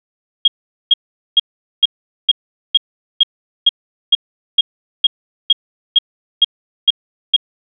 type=tone bursts; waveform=sine; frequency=3261 Hz; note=G#7; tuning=32 cents flat; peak=-5 dBFS; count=16; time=0.45-7.364 s; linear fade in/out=5 ms; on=29 ms; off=430 ms; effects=none